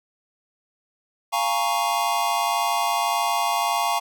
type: chord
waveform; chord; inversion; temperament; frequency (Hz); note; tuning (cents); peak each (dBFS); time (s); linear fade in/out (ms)
square; Bb minor seventh; second; equal; 698.5 / 830.6 / 932.3 / 1108.7; F5 / Ab5 / Bb5 / Db6; 0 / 0 / 0 / 0; -27; 1.32-4; 20
effects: none